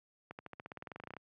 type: accelerating click train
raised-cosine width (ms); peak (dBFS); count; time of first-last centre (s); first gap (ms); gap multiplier
0.5; -30; 18; 0.31-1.167; 79; 0.94
effects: high-pass 100 Hz 12 dB/octave